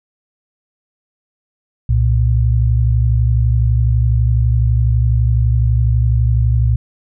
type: tone pair together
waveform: sine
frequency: 64.54 / 116.54 Hz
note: C2 / A#2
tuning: -23 / 0 cents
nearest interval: minor seventh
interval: 1023 cents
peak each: -13 dBFS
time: 1.89-6.76 s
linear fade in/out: 5 ms
effects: none